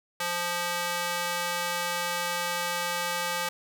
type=tone with high-pass filter; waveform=square; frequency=174.61 Hz; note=F3; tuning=in tune; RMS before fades=-30 dBFS; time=0.2-3.49 s; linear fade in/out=5 ms; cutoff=870 Hz; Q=0.7; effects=none